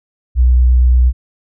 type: tone with vibrato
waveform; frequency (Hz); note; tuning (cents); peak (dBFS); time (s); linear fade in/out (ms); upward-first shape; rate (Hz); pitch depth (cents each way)
sine; 62; B1; +7; -6; 0.35-1.13; 50; triangle; 8.6; 13
effects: none